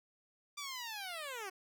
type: linear sweep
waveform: 10% pulse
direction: down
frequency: 1185 to 363.1 Hz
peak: -33 dBFS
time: 0.57-1.5 s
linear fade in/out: 10 ms
effects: none